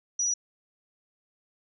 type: tone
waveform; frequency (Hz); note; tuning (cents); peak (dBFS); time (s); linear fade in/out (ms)
sine; 5840; F#8; -24; -24; 0.19-0.34; 5
effects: none